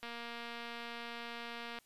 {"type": "click train", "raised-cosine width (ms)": 0.3, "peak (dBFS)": -29, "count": 414, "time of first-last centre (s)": [0.03, 1.787], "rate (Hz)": 235, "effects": ["white hiss -69 dBFS RMS until 1.85 s", "resampled to 32000 Hz"]}